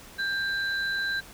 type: tone pair together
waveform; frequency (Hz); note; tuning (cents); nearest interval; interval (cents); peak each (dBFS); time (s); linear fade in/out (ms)
sine; 1585 / 3994; G6 / B7; +19 / +19; octave + major third; 1600; -26 / -33; 0.18-1.21; 20
effects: tanh soft clip ceiling -19 dBFS + pink hiss -48 dBFS RMS until 1.33 s